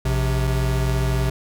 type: tone pair together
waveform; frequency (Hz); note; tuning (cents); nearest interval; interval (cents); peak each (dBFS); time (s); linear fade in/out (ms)
square; 57.91 / 130; A#1 / C3; -11 / -11; octave + major second; 1400; -22; 0.05-1.3; 5
effects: none